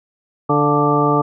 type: harmonic tone with a mistuned harmonic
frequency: 146.83 Hz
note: D3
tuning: in tune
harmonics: 1 / 2 / 3 / 4 / 5 / 6 / 8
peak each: -20 / -19 / -19 / -24 / -23 / -21 / -18 dBFS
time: 0.49-1.22 s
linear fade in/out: 10 ms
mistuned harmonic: 5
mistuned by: -49 cents
effects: none